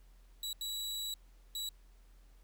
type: tone bursts at uneven times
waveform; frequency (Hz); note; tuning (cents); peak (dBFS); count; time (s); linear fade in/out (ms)
sawtooth; 3909; B7; -19; -34; 3; 0.43-0.53 / 0.61-1.14 / 1.55-1.69; 2
effects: added 42 Hz sine -57 dBFS peak until 2.43 s + pink hiss -71 dBFS RMS until 2.43 s